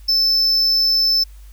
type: tone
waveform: triangle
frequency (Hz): 5274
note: E8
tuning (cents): 0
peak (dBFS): -12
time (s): 0.08-1.24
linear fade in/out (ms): 10
effects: added 50 Hz sine -37 dBFS peak until 1.52 s + white hiss -54 dBFS RMS until 1.52 s